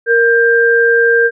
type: tone pair together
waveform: sine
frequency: 466.4 / 1589 Hz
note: A#4 / G6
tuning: +1 / +23 cents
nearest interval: octave + major sixth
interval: 2122 cents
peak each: -10 dBFS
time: 0.06-1.31 s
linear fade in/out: 50 ms
effects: none